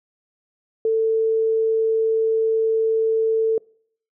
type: tone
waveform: sine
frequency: 445.3 Hz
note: A4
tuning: 21 cents sharp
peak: -16 dBFS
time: 0.85-3.58 s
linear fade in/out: 2 ms
effects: noise-tail reverb RT60 0.6 s tail -26 dB re dry